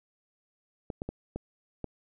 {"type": "clicks", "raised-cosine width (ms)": 2, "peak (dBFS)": -21, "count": 5, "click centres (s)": [0.902, 1.019, 1.09, 1.36, 1.843], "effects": []}